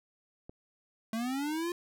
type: click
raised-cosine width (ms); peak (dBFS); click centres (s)
2; -32; 0.495
type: linear sweep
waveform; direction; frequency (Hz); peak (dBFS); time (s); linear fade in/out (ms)
square; up; 218.5 to 353.9; -32; 1.13-1.72; 2
effects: none